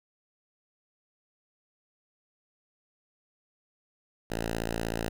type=tone; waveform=5% pulse; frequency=56.4 Hz; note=A1; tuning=44 cents sharp; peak=-19 dBFS; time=4.3-5.09 s; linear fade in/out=5 ms; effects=none